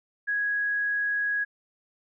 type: tone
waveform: sine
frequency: 1661.2 Hz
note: G#6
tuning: in tune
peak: -24 dBFS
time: 0.27-1.45 s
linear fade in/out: 20 ms
effects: none